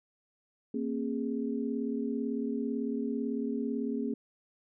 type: tone cluster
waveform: sine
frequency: 231 / 269 / 413.1 Hz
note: A#3 / C4 / G#4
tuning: -16 / +48 / -9 cents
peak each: -33 / -34 / -37 dBFS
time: 0.74-4.14 s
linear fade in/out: 5 ms
effects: none